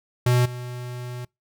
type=tone with level steps; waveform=square; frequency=123.47 Hz; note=B2; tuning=in tune; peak=-17 / -32 dBFS; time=0.26-1.25 s; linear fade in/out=5 ms; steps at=0.45 s; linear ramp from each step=10 ms; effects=noise-tail reverb RT60 0.2 s tail -26 dB re dry